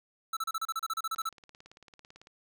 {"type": "tone bursts", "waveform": "square", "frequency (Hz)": 1318.5, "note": "E6", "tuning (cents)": 0, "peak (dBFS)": -31, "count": 14, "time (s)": [0.33, 1.291], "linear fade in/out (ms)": 5, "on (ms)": 38, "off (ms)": 33}
{"type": "click train", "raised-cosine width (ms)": 0.2, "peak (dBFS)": -35, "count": 21, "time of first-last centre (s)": [1.16, 2.271], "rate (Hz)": 18}
{"effects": []}